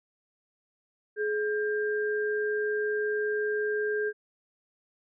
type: tone pair together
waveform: sine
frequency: 422.7 / 1596 Hz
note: G#4 / G6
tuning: +31 / +31 cents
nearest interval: octave + major seventh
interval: 2300 cents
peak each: -27 / -32 dBFS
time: 1.16-4.13 s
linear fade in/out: 50 ms
effects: none